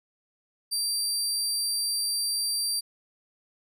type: tone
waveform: 25% pulse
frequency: 4699 Hz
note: D8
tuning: in tune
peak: -21 dBFS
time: 0.71-2.81 s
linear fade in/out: 20 ms
effects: none